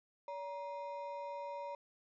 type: ring-modulated tone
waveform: triangle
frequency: 758 Hz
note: F#5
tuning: 42 cents sharp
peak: -36 dBFS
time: 0.28-1.75 s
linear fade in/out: 2 ms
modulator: 188 Hz
effects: resampled to 16000 Hz